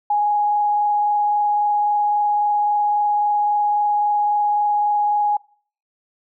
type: tone with frequency modulation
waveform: sine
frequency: 830.6 Hz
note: G#5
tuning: in tune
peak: -15 dBFS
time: 0.1-5.37 s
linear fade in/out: 5 ms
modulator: 23.7 Hz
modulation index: 0.29
effects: noise-tail reverb RT60 0.5 s tail -25 dB re dry